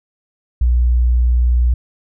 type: tone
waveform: sine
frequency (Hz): 60.6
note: B1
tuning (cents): -32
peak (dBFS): -10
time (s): 0.61-1.74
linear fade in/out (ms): 5
effects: none